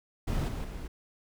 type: noise with level steps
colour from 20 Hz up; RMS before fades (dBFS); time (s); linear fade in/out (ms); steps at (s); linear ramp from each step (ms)
brown; -30 / -35 / -39; 0.27-0.88; 10; 0.48 / 0.64; 5
effects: none